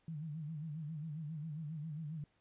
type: tone with vibrato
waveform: sine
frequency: 154.8 Hz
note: D#3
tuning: 9 cents flat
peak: -40 dBFS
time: 0.08-2.24 s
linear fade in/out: 2 ms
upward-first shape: sine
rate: 7.4 Hz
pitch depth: 110 cents each way
effects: pink hiss -75 dBFS RMS until 2.4 s + resampled to 8000 Hz